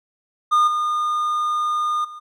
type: tone with level steps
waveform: triangle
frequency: 1218 Hz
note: D#6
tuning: 37 cents flat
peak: -11 / -17 / -32 dBFS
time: 0.51-2.2 s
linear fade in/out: 20 ms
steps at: 0.67 / 2.04 s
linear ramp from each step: 10 ms
effects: none